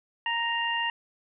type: harmonic tone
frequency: 932.3 Hz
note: A#5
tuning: in tune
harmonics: 1 / 2 / 3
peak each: -30 / -30 / -30 dBFS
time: 0.26-0.9 s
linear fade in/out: 2 ms
effects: none